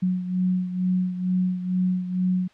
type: beating tone pair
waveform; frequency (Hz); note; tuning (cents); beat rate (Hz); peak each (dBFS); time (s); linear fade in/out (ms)
sine; 182.6 / 184.8; F#3 / F#3; -23 / -2; 2.2; -22 / -28; 0.02-2.48; 10
effects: white hiss -56 dBFS RMS until 2.53 s + low-pass 3000 Hz 12 dB/octave